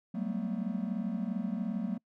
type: tone cluster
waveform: triangle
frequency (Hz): 185.9 / 198.8 / 223.3 / 246.2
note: F#3 / G3 / A3 / B3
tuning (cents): +8 / +25 / +26 / -5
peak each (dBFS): -34 / -37 / -33 / -38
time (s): 0.14-1.98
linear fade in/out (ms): 10
effects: noise-tail reverb RT60 0.1 s tail -26 dB re dry